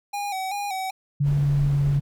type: tone with vibrato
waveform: square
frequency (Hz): 786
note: G5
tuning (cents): +4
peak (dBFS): -27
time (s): 0.13-0.91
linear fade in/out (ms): 10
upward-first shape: square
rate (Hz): 2.6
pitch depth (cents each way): 62
type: tone with pitch glide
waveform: sine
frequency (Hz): 143.3 to 141.49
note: D3 to C#3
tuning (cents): -42 to +36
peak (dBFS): -18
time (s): 1.2-2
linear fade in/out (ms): 10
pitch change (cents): -22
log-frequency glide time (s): 1.35-1.64
type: noise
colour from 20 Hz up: brown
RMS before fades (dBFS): -32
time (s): 1.23-2.01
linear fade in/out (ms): 50
effects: none